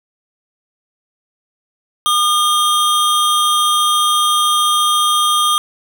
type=tone pair together; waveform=square; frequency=1211 / 3224 Hz; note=D#6 / G7; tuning=-47 / +48 cents; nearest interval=octave + perfect fourth; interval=1695 cents; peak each=-14 / -17 dBFS; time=2.06-5.58 s; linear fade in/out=0 ms; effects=none